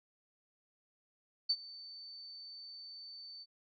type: tone with ADSR envelope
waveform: sine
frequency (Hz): 4541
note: C#8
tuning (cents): +41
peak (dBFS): -26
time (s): 1.49-3.46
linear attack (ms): 12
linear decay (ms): 53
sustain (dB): -21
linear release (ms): 42
effects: none